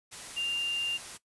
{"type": "tone in noise", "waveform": "sine", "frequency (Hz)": 2794, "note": "F7", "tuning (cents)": 0, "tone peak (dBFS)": -28, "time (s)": [0.36, 0.98], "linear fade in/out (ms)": 20, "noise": "white", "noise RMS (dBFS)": -43, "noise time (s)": [0.11, 1.18], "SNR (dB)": 12, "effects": ["noise-tail reverb RT60 0.1 s tail -17 dB re dry", "resampled to 24000 Hz"]}